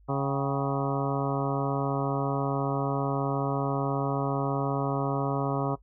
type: harmonic tone with a mistuned harmonic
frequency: 138.59 Hz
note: C#3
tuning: in tune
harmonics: 1 / 2 / 3 / 4 / 5 / 6 / 7 / 8 / 9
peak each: -29 / -32 / -34 / -35 / -36 / -37 / -37 / -38 / -39 dBFS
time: 0.08-5.76 s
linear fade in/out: 20 ms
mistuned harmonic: 6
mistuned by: -94 cents
effects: noise-tail reverb RT60 0.1 s tail -19 dB re dry + added 50 Hz sine -54 dBFS peak until 5.82 s